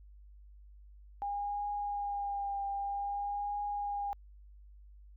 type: tone with vibrato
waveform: sine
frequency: 809 Hz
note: G#5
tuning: 46 cents flat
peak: -33 dBFS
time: 1.22-4.13 s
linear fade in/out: 0 ms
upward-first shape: triangle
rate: 0.52 Hz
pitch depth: 27 cents each way
effects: added 50 Hz sine -52 dBFS peak until 5.16 s